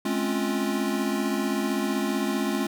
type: chord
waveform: square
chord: Db major seventh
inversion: second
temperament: equal with one note detuned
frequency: 212 / 261.6 / 277.2 / 349.2 Hz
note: Ab3 / C4 / Db4 / F4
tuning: +36 / 0 / 0 / 0 cents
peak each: -29 / -32 / -31 / -31 dBFS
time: 0.05-2.67 s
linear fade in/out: 5 ms
effects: none